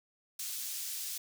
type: high-pass noise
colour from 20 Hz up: pink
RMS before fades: -39 dBFS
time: 0.39-1.18 s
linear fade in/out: 5 ms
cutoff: 5200 Hz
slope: 12 dB/octave
effects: none